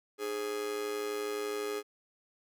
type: tone with amplitude modulation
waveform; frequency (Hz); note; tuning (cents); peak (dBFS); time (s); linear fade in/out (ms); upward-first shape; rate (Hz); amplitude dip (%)
45% pulse; 415.3; G#4; 0; -30; 0.18-1.83; 50; sine; 112; 70
effects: none